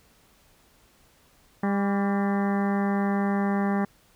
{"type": "harmonic tone with a mistuned harmonic", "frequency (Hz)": 199.8, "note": "G3", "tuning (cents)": 33, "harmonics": [1, 2, 3, 4, 5, 6, 7, 8, 9, 10], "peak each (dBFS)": [-23, -32, -36, -32, -40, -37, -43, -42, -39, -45], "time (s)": [1.63, 3.85], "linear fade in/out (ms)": 5, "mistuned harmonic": 6, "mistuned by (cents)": -54, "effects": ["pink hiss -60 dBFS RMS until 4.15 s"]}